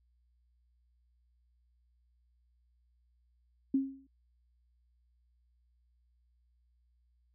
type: tone with exponential decay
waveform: sine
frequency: 270.1 Hz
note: C#4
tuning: 45 cents flat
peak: -23 dBFS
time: 3.74-4.07 s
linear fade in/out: 5 ms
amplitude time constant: 71 ms
effects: added 60 Hz sine -68 dBFS peak until 7.34 s